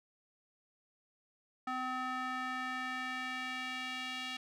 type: tone with band-pass filter sweep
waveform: square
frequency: 256 Hz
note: C4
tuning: 38 cents flat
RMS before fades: -39 dBFS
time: 1.67-4.37 s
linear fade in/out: 5 ms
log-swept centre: 1200 to 2900 Hz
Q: 1.8
effects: none